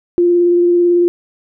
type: tone with vibrato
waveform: sine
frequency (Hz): 349.2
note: F4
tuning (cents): 0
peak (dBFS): -8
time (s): 0.18-1.08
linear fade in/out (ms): 0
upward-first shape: sine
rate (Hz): 18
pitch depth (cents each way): 14
effects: none